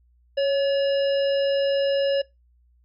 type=harmonic tone with a mistuned harmonic; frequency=570 Hz; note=C#5; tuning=48 cents sharp; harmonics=1 / 3 / 5 / 7 / 9; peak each=-19 / -34 / -33 / -42 / -38 dBFS; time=0.37-2.22 s; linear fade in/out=10 ms; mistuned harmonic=1; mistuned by=-49 cents; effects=noise-tail reverb RT60 0.2 s tail -21 dB re dry + added 60 Hz sine -57 dBFS peak until 2.84 s